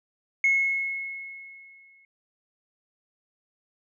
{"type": "tone with exponential decay", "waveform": "sine", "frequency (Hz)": 2178, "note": "C#7", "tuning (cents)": -31, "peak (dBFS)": -16, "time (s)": [0.44, 2.05], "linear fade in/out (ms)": 2, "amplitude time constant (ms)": 350, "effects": ["tanh soft clip ceiling -14 dBFS"]}